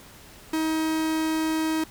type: tone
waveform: 45% pulse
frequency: 317 Hz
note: D#4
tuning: 32 cents sharp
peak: -23 dBFS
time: 0.53-1.84 s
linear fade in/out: 5 ms
effects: pink hiss -48 dBFS RMS until 1.9 s